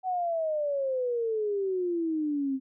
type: exponential sweep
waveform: sine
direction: down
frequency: 756 to 261.6 Hz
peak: -26 dBFS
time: 0.03-2.6 s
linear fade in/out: 50 ms
effects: none